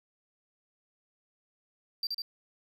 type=tone with echo; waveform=triangle; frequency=4699 Hz; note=D8; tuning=in tune; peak=-28 dBFS; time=2.03-2.07 s; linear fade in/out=2 ms; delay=75 ms; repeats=2; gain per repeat=-2 dB; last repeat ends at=2.22 s; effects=none